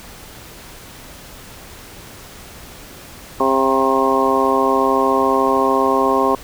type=harmonic tone with a mistuned harmonic; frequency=133.7 Hz; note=C3; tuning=38 cents sharp; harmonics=2 / 3 / 4 / 5 / 6 / 7 / 8; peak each=-21 / -19 / -21 / -23 / -23 / -22 / -18 dBFS; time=3.4-6.35 s; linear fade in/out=2 ms; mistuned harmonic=6; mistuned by=-39 cents; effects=pink hiss -38 dBFS RMS until 6.43 s